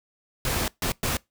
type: noise bursts at uneven times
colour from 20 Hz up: pink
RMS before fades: -26 dBFS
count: 3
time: 0.45-0.68 / 0.82-0.92 / 1.03-1.17 s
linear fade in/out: 2 ms
effects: noise-tail reverb RT60 0.2 s tail -24 dB re dry